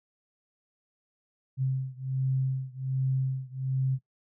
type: beating tone pair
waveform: sine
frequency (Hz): 131.5 / 132.8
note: C3 / C3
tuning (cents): +9 / +26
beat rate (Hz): 1.3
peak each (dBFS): -29 / -30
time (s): 1.57-3.99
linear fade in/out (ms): 50
effects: noise-tail reverb RT60 0.1 s tail -18 dB re dry